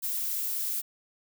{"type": "noise", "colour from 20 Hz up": "violet", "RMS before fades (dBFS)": -31, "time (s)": [0.02, 0.82], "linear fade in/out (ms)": 20, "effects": []}